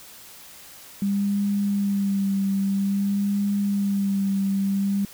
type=tone with vibrato; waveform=sine; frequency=198.8 Hz; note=G3; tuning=25 cents sharp; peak=-20 dBFS; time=1.02-5.05 s; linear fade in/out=2 ms; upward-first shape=sine; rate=0.51 Hz; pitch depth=27 cents each way; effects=white hiss -45 dBFS RMS until 5.13 s